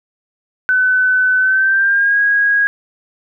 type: tone with pitch glide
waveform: sine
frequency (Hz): 1509 to 1645.6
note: F#6 to G#6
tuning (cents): +34 to -16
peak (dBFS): -10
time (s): 0.69-2.67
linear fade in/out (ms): 0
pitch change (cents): +150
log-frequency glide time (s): 1.38-2.19
effects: none